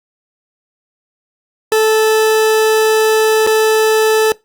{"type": "tone with dropouts", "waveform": "40% pulse", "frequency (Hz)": 437.2, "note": "A4", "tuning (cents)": -11, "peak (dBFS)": -8, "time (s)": [1.72, 4.32], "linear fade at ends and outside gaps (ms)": 1, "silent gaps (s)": [3.466, 3.472], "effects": ["noise-tail reverb RT60 0.2 s tail -21 dB re dry", "Opus 48 kbps"]}